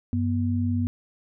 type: tone pair together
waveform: sine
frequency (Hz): 96.12 / 242.2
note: G2 / B3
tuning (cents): -34 / -34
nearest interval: octave + major third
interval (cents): 1600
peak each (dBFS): -24 / -25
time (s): 0.13-0.87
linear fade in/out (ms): 0
effects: none